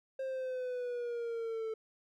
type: exponential sweep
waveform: triangle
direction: down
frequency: 533 to 440 Hz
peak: -33 dBFS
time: 0.19-1.74 s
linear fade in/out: 5 ms
effects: none